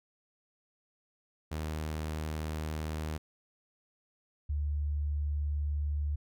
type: tone pair in turn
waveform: sawtooth / sine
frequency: 77.7 / 73.41 Hz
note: D#2 / D2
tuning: -2 / 0 cents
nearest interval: minor second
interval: 98 cents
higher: first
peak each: -30 / -29 dBFS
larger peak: second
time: 1.51-3.18 / 4.49-6.16 s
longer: neither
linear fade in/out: 10 ms
effects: none